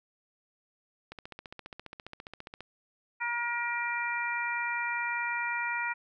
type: click train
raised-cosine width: 0.3 ms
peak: -26 dBFS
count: 23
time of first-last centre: 1.12-2.606 s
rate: 14.8 Hz
type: harmonic tone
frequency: 474.8 Hz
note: A#4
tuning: 32 cents sharp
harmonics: 2 / 3 / 4 / 5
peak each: -35 / -35 / -35 / -35 dBFS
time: 3.2-5.94 s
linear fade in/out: 20 ms
effects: none